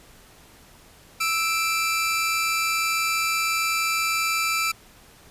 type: tone pair together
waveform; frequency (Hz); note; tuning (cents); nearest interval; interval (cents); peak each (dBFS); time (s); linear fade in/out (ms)
sawtooth; 1318.5 / 2357; E6 / D7; 0 / +6; minor seventh; 1006; -21; 1.2-4.72; 10
effects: pink hiss -51 dBFS RMS until 5.3 s + resampled to 32000 Hz